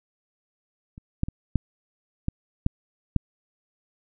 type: clicks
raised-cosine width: 5 ms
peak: -29 / -10 / -20 / -8 / -12 / -8 / -7 dBFS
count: 7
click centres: 0.979 / 1.234 / 1.285 / 1.557 / 2.284 / 2.664 / 3.163 s
effects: none